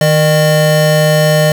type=tone pair together; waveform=square; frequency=155.76 / 606 Hz; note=D#3 / D#5; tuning=+2 / -46 cents; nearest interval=2 octaves; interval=2352 cents; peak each=-11 dBFS; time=0.01-1.52 s; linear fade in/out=2 ms; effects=none